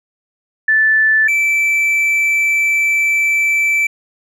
sine / triangle tone pair in turn, 1754 / 2324 Hz, A6 / D7, -6 / -19 cents, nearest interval perfect fourth, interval 487 cents, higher second, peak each -9 / -10 dBFS, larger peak first, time 0.68-1.28 / 1.28-3.87 s, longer second, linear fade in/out 5 ms, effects none

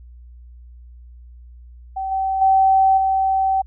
sine tone with level steps, 769 Hz, G5, 33 cents flat, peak -22 / -18 / -11 / -15 dBFS, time 1.96-3.62 s, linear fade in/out 10 ms, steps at 2.11 / 2.41 / 2.97 s, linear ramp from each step 10 ms, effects added 60 Hz sine -39 dBFS peak until 3.66 s

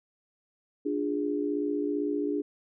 sine chord, D diminished, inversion none, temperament equal with one note detuned, 293.7 / 349.2 / 411.7 Hz, D4 / F4 / Ab4, 0 / 0 / -15 cents, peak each -29 / -35 / -31 dBFS, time 0.85-2.42 s, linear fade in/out 10 ms, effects none

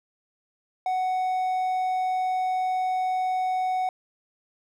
triangle tone, 743 Hz, F#5, 7 cents sharp, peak -21 dBFS, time 0.86-3.89 s, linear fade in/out 2 ms, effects none

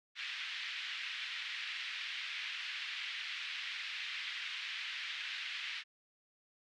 pink band-pass noise, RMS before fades -42 dBFS, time 0.15-5.84 s, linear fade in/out 50 ms, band 1900 to 3700 Hz, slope 24 dB/octave, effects none

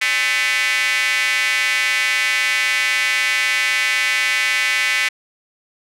square tone with high-pass filter, 118.1 Hz, A#2, 23 cents sharp, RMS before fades -18 dBFS, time 0.01-5.09 s, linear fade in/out 10 ms, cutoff 2100 Hz, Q 4, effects low-pass 11000 Hz 12 dB/octave

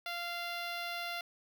10% pulse tone with notch filter, 693 Hz, F5, 14 cents flat, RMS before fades -39 dBFS, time 0.06-1.21 s, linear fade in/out 2 ms, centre 8900 Hz, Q 1.3, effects none

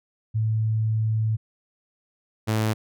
sine / sawtooth tone pair in turn, 110 / 109.18 Hz, A2 / A2, 0 / -13 cents, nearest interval unison, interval 13 cents, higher first, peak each -20 / -17 dBFS, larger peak second, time 0.34-1.37 / 2.47-2.74 s, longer first, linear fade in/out 20 ms, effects none

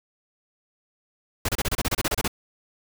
pink noise bursts, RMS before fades -24 dBFS, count 13, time 1.45-2.279 s, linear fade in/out 5 ms, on 37 ms, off 29 ms, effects none

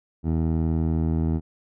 15% pulse tone with low-pass filter, 80.7 Hz, E2, 36 cents flat, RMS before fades -23 dBFS, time 0.23-1.41 s, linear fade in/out 50 ms, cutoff 450 Hz, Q 0.55, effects none

